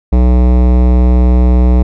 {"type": "tone with hard clipping", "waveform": "sine", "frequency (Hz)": 61.74, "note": "B1", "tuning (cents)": 0, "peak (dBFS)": -7, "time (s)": [0.12, 1.83], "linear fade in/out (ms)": 10, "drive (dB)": 18, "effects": []}